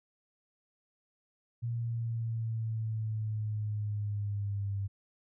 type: linear sweep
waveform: sine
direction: down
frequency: 118 to 98.7 Hz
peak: -31 dBFS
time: 1.62-4.88 s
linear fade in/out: 20 ms
effects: none